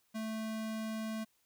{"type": "tone", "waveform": "square", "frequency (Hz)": 220, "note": "A3", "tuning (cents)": 0, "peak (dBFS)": -37, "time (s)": [0.14, 1.25], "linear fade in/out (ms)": 20, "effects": ["white hiss -74 dBFS RMS until 1.45 s"]}